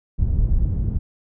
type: low-pass noise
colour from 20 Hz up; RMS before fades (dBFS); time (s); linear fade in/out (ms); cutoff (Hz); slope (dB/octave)
pink; -19; 0.18-0.99; 20; 110; 12
effects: none